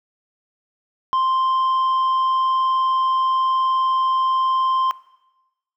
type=tone with tanh clipping; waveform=sine; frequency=1046.5 Hz; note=C6; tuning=in tune; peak=-17 dBFS; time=1.13-4.91 s; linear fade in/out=0 ms; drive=4 dB; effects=noise-tail reverb RT60 1.0 s tail -19 dB re dry